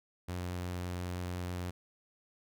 sawtooth tone, 89.4 Hz, F2, 41 cents sharp, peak -32 dBFS, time 0.28-1.71 s, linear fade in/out 10 ms, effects none

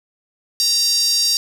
5% pulse tone with high-pass filter, 932.3 Hz, A#5, in tune, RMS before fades -17 dBFS, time 0.6-1.37 s, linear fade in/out 0 ms, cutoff 4900 Hz, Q 8.2, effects none

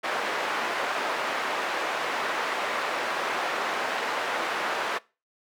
white band-pass noise, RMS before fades -29 dBFS, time 0.03-4.99 s, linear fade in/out 20 ms, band 450 to 1600 Hz, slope 12 dB/octave, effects noise-tail reverb RT60 0.3 s tail -22 dB re dry

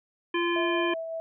harmonic tone, 344.5 Hz, F4, 24 cents flat, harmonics 1 / 3 / 5 / 7 / 9, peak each -26 / -31 / -33 / -34 / -36 dBFS, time 0.34-0.94 s, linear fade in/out 5 ms
sine tone with tremolo, 654 Hz, E5, 14 cents flat, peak -30 dBFS, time 0.56-1.2 s, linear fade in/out 0 ms, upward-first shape sine, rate 5.4 Hz, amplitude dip 30%
effects none

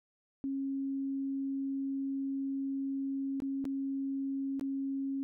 sine tone with dropouts, 272.4 Hz, C#4, 30 cents flat, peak -32 dBFS, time 0.44-5.23 s, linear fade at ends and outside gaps 0 ms, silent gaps 3.402-3.421 / 3.643-3.653 / 4.596-4.611 s, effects none

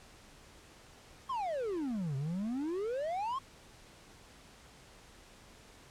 triangle exponential two-way sweep, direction down then up, 1108.7 to 130.5 to 1108.7 Hz, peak -31 dBFS, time 1.29-3.39 s, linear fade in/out 10 ms, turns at 2.16 s, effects pink hiss -57 dBFS RMS until 5.9 s + low-pass 9000 Hz 12 dB/octave

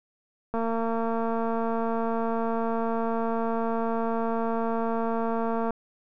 click train, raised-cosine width 1 ms, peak -16 dBFS, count 1179, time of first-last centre 0.54-5.707 s, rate 228 Hz, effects none

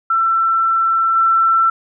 sine tone with level steps, 1341 Hz, E6, 29 cents sharp, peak -12 / -10 dBFS, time 0.1-1.7 s, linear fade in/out 5 ms, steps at 1.15 s, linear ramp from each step 20 ms, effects none

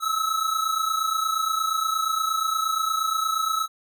square tone pair together, 1285 / 1313.5 Hz, E6 / E6, -45 / -7 cents, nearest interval unison, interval 38 cents, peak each -26 dBFS, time 0-3.68 s, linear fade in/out 50 ms, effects none

